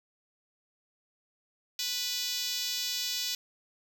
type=tone with high-pass filter; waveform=5% pulse; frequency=493.9 Hz; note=B4; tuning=in tune; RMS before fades=-33 dBFS; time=1.79-3.35 s; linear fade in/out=2 ms; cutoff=3700 Hz; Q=1.3; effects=none